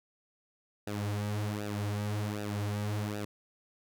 sawtooth tone with flanger, 103.9 Hz, G#2, 1 cent sharp, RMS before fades -34 dBFS, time 0.87-3.25 s, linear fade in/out 5 ms, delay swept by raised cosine 0.92 to 6.82 ms, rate 1.3 Hz, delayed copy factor -0.8, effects none

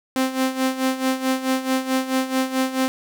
sawtooth tone with tremolo, 261.6 Hz, C4, in tune, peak -13 dBFS, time 0.16-2.88 s, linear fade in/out 0 ms, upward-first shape sine, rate 4.6 Hz, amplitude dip 75%, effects none

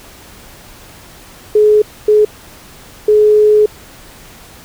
sine tone bursts at uneven times, 423.6 Hz, G#4, 34 cents sharp, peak -5 dBFS, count 3, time 1.55-1.82 / 2.08-2.25 / 3.08-3.66 s, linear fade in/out 5 ms, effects pink hiss -38 dBFS RMS until 4.64 s

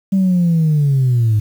sine linear sweep, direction down, 196 to 103.83 Hz, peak -9 dBFS, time 0.12-1.4 s, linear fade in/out 10 ms, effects tanh soft clip ceiling -8 dBFS + 7-bit

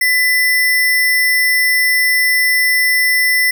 sine tone with sample-and-hold, 2000 Hz, B6, 21 cents sharp, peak -10 dBFS, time 0.01-3.51 s, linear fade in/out 5 ms, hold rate 7350 Hz, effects none

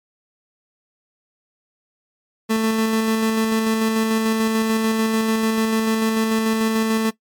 30% pulse tone with tremolo, 221.8 Hz, A3, 14 cents sharp, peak -13 dBFS, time 2.49-7.11 s, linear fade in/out 20 ms, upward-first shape square, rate 6.8 Hz, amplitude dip 25%, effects noise-tail reverb RT60 0.1 s tail -18 dB re dry + MP3 96 kbps

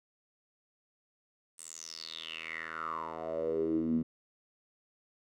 10% pulse tone with band-pass filter sweep, 81 Hz, E2, 30 cents flat, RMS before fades -36 dBFS, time 1.58-4.03 s, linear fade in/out 10 ms, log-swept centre 8900 to 210 Hz, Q 7.6, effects none

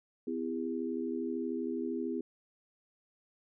sine tone cluster, 253.7 / 332.2 / 405 Hz, B3 / E4 / G#4, +47 / +13 / -43 cents, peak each -36 / -37 / -38 dBFS, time 0.27-2.21 s, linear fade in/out 5 ms, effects none

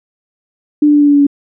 sine tone with pitch steps, 296.9 / 294.7 / 292.5 / 290.3 / 288.1 / 286 / 283.8 Hz, D4 / D4 / D4 / D4 / D4 / D4 / C#4, +19 / +6 / -7 / -20 / -33 / -46 / +41 cents, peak -5 dBFS, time 0.82-1.268 s, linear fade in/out 5 ms, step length 64 ms, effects none

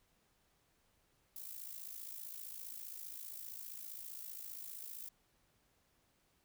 violet noise with amplitude modulation, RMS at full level -45 dBFS, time 1.36-5.09 s, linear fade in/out 2 ms, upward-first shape sine, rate 55.2 Hz, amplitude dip 70%, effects pink hiss -75 dBFS RMS until 6.44 s

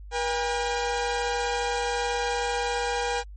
sawtooth tone pair together, 480 / 806 Hz, B4 / G5, -49 / +48 cents, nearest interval major sixth, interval 897 cents, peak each -24 dBFS, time 0.11-3.24 s, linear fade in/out 50 ms, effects added 50 Hz sine -39 dBFS peak until 3.36 s + MP3 32 kbps

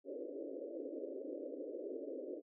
white band-pass noise, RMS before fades -45 dBFS, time 0.04-2.42 s, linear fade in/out 50 ms, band 270 to 580 Hz, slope 96 dB/octave, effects none

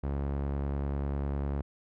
sawtooth tone with low-pass filter, 70.1 Hz, C#2, 20 cents sharp, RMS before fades -32 dBFS, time 0.03-1.62 s, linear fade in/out 10 ms, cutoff 1100 Hz, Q 0.59, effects none

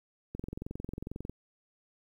click train, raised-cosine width 3 ms, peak -25 dBFS, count 22, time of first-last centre 0.35-1.296 s, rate 22.2 Hz, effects 10-bit

